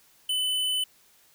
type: tone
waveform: square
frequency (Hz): 3012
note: F#7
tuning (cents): +30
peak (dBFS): -25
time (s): 0.29-0.84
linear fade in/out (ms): 5
effects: white hiss -60 dBFS RMS until 1.34 s